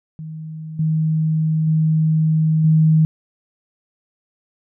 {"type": "tone with level steps", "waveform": "sine", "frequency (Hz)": 157.7, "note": "D#3", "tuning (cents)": 24, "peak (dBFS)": [-28, -15, -13, -10], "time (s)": [0.19, 3.05], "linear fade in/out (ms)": 0, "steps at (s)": [0.79, 1.67, 2.64], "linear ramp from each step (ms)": 5, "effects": []}